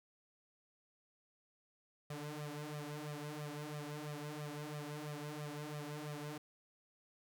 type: tone with flanger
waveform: sawtooth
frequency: 148.8 Hz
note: D3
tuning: 23 cents sharp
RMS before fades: -45 dBFS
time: 2.1-6.38 s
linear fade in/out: 5 ms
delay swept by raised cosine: 1.6 to 4.8 ms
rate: 3 Hz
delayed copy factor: +0.85
effects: none